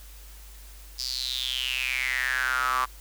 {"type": "tone with high-pass filter sweep", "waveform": "sawtooth", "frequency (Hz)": 128.4, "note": "C3", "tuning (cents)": -32, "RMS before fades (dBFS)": -28, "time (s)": [0.98, 2.86], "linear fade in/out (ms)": 20, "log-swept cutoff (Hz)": [5000, 1100], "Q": 8.2, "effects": ["added 50 Hz sine -44 dBFS peak until 3 s", "white hiss -51 dBFS RMS until 3 s"]}